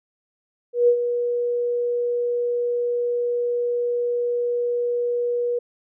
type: tone with ADSR envelope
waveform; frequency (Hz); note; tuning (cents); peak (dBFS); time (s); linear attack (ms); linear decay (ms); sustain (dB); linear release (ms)
sine; 482.1; B4; -42; -11; 0.73-5.59; 150; 78; -9; 7
effects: none